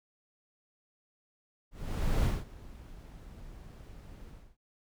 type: noise with ADSR envelope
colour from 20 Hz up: brown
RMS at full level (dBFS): -26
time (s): 1.71-4.57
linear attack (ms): 530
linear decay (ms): 200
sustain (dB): -22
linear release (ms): 270
effects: none